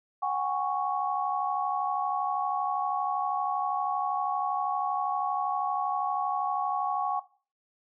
sine chord, F# suspended second, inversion none, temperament equal with one note detuned, 740 / 812.6 / 1108.7 Hz, F#5 / G#5 / C#6, 0 / -38 / 0 cents, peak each -31 / -30 / -30 dBFS, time 0.22-7.2 s, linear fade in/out 10 ms, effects noise-tail reverb RT60 0.4 s tail -18 dB re dry

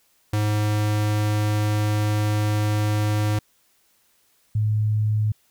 square / sine tone pair in turn, 105.5 / 107.1 Hz, G#2 / A2, +28 / -46 cents, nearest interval unison, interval 26 cents, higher second, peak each -20 / -18 dBFS, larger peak second, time 0.33-3.39 / 4.55-5.32 s, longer first, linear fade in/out 5 ms, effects white hiss -63 dBFS RMS until 5.5 s

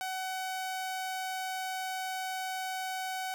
sawtooth tone, 752 Hz, F#5, 28 cents sharp, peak -30 dBFS, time 0.01-3.34 s, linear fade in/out 0 ms, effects none

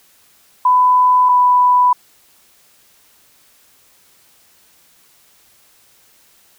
sine tone pair in turn, 1000 / 991.4 Hz, B5 / B5, +21 / +6 cents, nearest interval unison, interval 15 cents, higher first, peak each -8 dBFS, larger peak neither, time 0.65-1.29 / 1.29-1.93 s, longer neither, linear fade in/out 5 ms, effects white hiss -52 dBFS RMS until 6.58 s

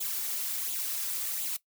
blue noise with flanger, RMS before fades -33 dBFS, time 0-1.57 s, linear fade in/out 10 ms, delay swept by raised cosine 0.27 to 5.07 ms, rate 1.4 Hz, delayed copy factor +0.6, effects noise-tail reverb RT60 0.1 s tail -18 dB re dry

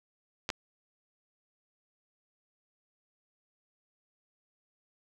clicks, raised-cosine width 0.2 ms, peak -15 dBFS, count 2, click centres 0.491 / 0.502 s, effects none

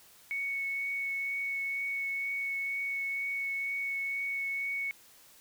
sine tone with vibrato, 2217 Hz, C#7, in tune, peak -31 dBFS, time 0.31-4.91 s, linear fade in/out 0 ms, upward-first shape triangle, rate 2.1 Hz, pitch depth 10 cents each way, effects white hiss -58 dBFS RMS until 5.4 s

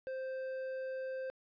triangle tone with hard clipping, 523.3 Hz, C5, in tune, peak -39 dBFS, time 0.07-1.3 s, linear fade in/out 0 ms, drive 10 dB, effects resampled to 11025 Hz

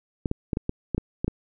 clicks, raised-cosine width 3 ms, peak -12 dBFS, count 9, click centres 0.258 / 0.314 / 0.532 / 0.571 / 0.694 / 0.947 / 0.98 / 1.245 / 1.28 s, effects none

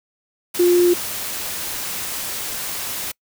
sine tone in noise, 352.6 Hz, F4, 17 cents sharp, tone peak -11 dBFS, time 0.59-0.94 s, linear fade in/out 10 ms, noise white, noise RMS -27 dBFS, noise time 0.54-3.12 s, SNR +13 dB, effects noise-tail reverb RT60 0.1 s tail -26 dB re dry

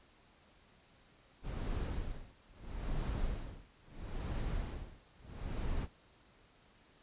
brown noise with tremolo, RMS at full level -36 dBFS, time 1.42-5.88 s, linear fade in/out 50 ms, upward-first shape sine, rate 0.75 Hz, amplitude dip 100%, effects pink hiss -65 dBFS RMS until 7.02 s + resampled to 8000 Hz

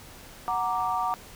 sine chord, Gb augmented, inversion none, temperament equal, 740 / 932.3 / 1174.7 Hz, Gb5 / Bb5 / D6, 0 / 0 / 0 cents, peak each -29 dBFS, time 0.48-1.14 s, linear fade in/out 0 ms, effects pink hiss -47 dBFS RMS until 1.35 s

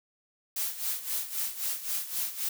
blue noise with tremolo, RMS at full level -30 dBFS, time 0.56-2.49 s, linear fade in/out 5 ms, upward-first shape sine, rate 3.8 Hz, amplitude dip 75%, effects none

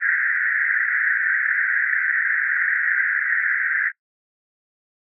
pink band-pass noise, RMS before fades -21 dBFS, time 0-3.92 s, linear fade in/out 50 ms, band 1500 to 2000 Hz, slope 96 dB/octave, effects noise-tail reverb RT60 0.1 s tail -21 dB re dry

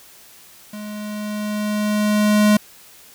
square tone with level ramp, 210 Hz, G#3, 19 cents sharp, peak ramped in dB -31 to -11 dBFS, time 0.73-2.57 s, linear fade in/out 5 ms, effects white hiss -46 dBFS RMS until 3.14 s

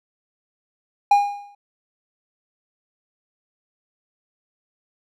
triangle tone with exponential decay, 813 Hz, G#5, 37 cents flat, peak -7 dBFS, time 1.11-1.55 s, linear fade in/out 5 ms, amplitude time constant 95 ms, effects none

